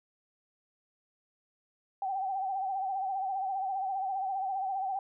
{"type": "tone with vibrato", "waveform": "sine", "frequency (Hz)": 771, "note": "G5", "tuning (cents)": -29, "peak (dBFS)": -30, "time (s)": [2.02, 4.99], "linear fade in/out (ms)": 2, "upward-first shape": "sine", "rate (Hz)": 15, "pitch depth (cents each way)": 61, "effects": []}